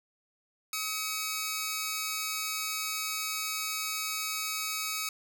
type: tone pair together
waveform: 10% pulse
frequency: 1276 / 2260 Hz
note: D#6 / C#7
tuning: +43 / +33 cents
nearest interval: minor seventh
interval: 990 cents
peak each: -26 dBFS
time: 0.73-5.09 s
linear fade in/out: 2 ms
effects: none